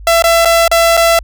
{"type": "tone with dropouts", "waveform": "sawtooth", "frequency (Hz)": 670, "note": "E5", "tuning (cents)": 28, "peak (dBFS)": -3, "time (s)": [0.07, 1.19], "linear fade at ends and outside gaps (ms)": 2, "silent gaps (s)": [[0.223, 0.24], [0.449, 0.455], [0.679, 0.714], [0.969, 0.974]], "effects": ["added 50 Hz sine -28 dBFS peak until 1.23 s"]}